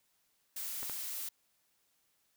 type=noise; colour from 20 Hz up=blue; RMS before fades=-40 dBFS; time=0.56-1.29 s; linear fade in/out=5 ms
type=clicks; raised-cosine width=0.5 ms; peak=-29 dBFS; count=2; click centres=0.83 / 0.897 s
effects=white hiss -75 dBFS RMS until 2.36 s